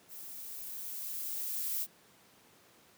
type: noise with level ramp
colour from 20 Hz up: violet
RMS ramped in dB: -47 to -34 dBFS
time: 0.08-1.87 s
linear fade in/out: 50 ms
effects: pink hiss -62 dBFS RMS until 2.97 s + high-pass 150 Hz 12 dB/octave